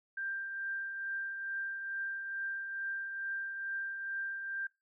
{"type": "tone with tremolo", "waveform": "sine", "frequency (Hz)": 1583, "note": "G6", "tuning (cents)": 17, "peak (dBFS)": -34, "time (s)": [0.17, 4.67], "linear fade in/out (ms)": 5, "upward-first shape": "triangle", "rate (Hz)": 2.3, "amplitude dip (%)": 45, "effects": ["noise-tail reverb RT60 0.2 s tail -20 dB re dry"]}